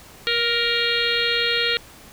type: harmonic tone with a mistuned harmonic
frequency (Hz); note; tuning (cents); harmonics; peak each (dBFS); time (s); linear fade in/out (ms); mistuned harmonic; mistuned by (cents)
468.2; A#4; +8; 1 / 3 / 4 / 5 / 6 / 7 / 8 / 9; -27 / -27 / -27 / -27 / -27 / -27 / -27 / -27; 0.27-1.77; 0; 1; +19
effects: pink hiss -45 dBFS RMS until 2.12 s